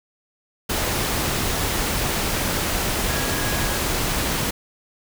sine tone in noise, 1652 Hz, G#6, 10 cents flat, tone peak -32 dBFS, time 3.09-3.78 s, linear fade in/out 10 ms, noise pink, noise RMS -23 dBFS, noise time 0.69-4.51 s, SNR -12 dB, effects none

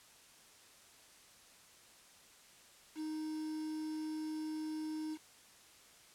triangle tone with quantisation, 311.1 Hz, D#4, in tune, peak -36 dBFS, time 2.95-5.18 s, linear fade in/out 50 ms, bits 9, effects white hiss -61 dBFS RMS until 6.14 s + low-pass 10000 Hz 12 dB/octave

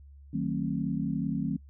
sine chord, D# diminished seventh, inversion none, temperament just, 155.56 / 186.68 / 224 / 268.8 Hz, D#3 / F#3 / A3 / C4, 0 / +16 / +31 / +47 cents, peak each -33 dBFS, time 0.33-1.57 s, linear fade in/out 10 ms, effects noise-tail reverb RT60 0.1 s tail -24 dB re dry + added 70 Hz sine -48 dBFS peak until 1.69 s

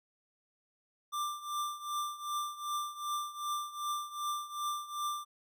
square tone with tremolo, 1184 Hz, D6, 14 cents sharp, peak -32 dBFS, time 1.12-5.25 s, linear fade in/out 20 ms, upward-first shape triangle, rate 2.6 Hz, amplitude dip 85%, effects none

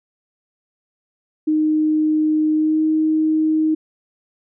sine tone with pitch glide, 309 to 313.1 Hz, D#4 to D#4, -12 to +11 cents, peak -14 dBFS, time 1.47-3.75 s, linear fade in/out 10 ms, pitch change +23 cents, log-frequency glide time 2.54-2.82 s, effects none

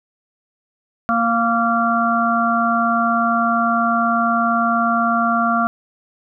harmonic tone with a mistuned harmonic, 232.1 Hz, A#3, 7 cents flat, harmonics 1 / 3 / 5 / 6, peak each -20 / -20 / -20 / -20 dBFS, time 1.09-5.67 s, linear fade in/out 0 ms, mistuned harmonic 6, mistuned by -16 cents, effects none

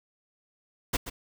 pink noise with echo, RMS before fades -26 dBFS, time 0.93-0.97 s, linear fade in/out 10 ms, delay 130 ms, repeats 1, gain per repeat -11 dB, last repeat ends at 1.1 s, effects none

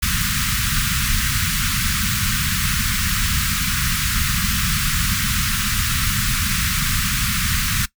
pink band-stop noise, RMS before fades -20 dBFS, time 0.02-7.86 s, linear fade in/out 10 ms, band 220 to 1200 Hz, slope 48 dB/octave, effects noise-tail reverb RT60 0.1 s tail -19 dB re dry

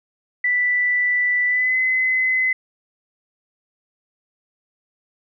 sine tone with pitch glide, 1976 to 2034 Hz, B6 to C7, 0 to -50 cents, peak -16 dBFS, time 0.44-2.53 s, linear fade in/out 5 ms, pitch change +50 cents, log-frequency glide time 1.47-1.77 s, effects none

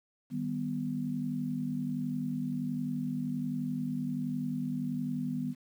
sine chord, Eb augmented, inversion none, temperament equal with one note detuned, 154.67 / 196 / 246.9 Hz, Eb3 / G3 / B3, -10 / 0 / 0 cents, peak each -37 / -38 / -33 dBFS, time 0.3-5.55 s, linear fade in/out 50 ms, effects 10-bit

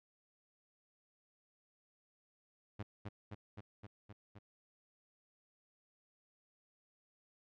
sawtooth tone with echo, 103.83 Hz, G#2, in tune, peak -36 dBFS, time 2.79-2.83 s, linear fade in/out 10 ms, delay 260 ms, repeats 6, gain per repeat -2 dB, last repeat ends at 4.39 s, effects low-pass 3000 Hz 12 dB/octave

